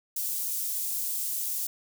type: high-pass noise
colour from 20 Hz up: white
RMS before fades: -31 dBFS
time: 0.16-1.67 s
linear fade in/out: 5 ms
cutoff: 7800 Hz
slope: 12 dB/octave
effects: none